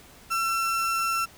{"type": "tone", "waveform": "35% pulse", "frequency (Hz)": 1347, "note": "E6", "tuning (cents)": 37, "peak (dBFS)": -22, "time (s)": [0.3, 1.26], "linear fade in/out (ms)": 20, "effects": ["pink hiss -51 dBFS RMS until 1.37 s"]}